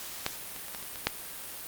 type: clicks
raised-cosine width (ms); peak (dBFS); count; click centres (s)
0.2; -10 / -24 / -26 / -20 / -24 / -22 / -6; 7; 0.264 / 0.563 / 0.683 / 0.748 / 0.827 / 0.958 / 1.07
effects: white hiss -41 dBFS RMS until 1.67 s + Opus 48 kbps